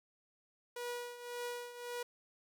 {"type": "tone with tremolo", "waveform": "sawtooth", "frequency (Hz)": 484.1, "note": "B4", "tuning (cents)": -35, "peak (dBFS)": -34, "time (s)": [0.76, 2.03], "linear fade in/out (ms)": 5, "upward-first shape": "triangle", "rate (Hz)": 1.8, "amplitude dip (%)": 75, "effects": []}